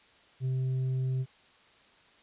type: tone with tanh clipping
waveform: triangle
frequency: 130 Hz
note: C3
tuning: 11 cents flat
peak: -28 dBFS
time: 0.4-1.26 s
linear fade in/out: 50 ms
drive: 8 dB
effects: white hiss -60 dBFS RMS until 2.22 s + resampled to 8000 Hz